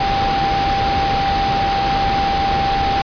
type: tone in noise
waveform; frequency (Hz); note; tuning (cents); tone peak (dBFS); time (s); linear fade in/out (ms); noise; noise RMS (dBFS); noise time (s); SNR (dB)
sine; 790; G5; +13; -16; 0-3.02; 5; pink; -21; 0-3.02; +2
effects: resampled to 11025 Hz